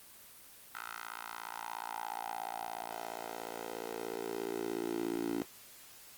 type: tone with high-pass filter sweep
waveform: 10% pulse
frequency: 57 Hz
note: A#1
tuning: 38 cents flat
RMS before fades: -40 dBFS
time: 0.75-5.42 s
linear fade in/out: 0 ms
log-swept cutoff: 1300 to 300 Hz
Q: 4.3
effects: white hiss -55 dBFS RMS until 6.17 s + Opus 24 kbps